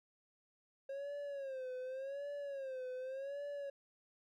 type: tone with vibrato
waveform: triangle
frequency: 540 Hz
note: C#5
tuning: 45 cents flat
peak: -39 dBFS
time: 0.89-3.7 s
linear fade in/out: 5 ms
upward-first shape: sine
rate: 0.87 Hz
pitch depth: 110 cents each way
effects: none